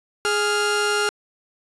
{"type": "tone pair together", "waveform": "sawtooth", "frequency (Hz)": [415.6, 1398], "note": ["G#4", "F6"], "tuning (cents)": [1, 1], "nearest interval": "octave + major sixth", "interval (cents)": 2100, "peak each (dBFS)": -18, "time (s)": [0.25, 1.09], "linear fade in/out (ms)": 0, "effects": ["resampled to 24000 Hz"]}